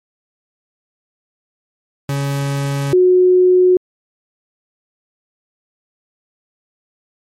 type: tone pair in turn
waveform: 40% pulse / sine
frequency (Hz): 140 / 365.2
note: C#3 / F#4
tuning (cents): +18 / -23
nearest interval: octave + perfect fourth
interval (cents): 1659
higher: second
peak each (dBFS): -16 / -7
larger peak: second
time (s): 2.09-2.93 / 2.93-3.77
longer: neither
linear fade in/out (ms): 2
effects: MP3 64 kbps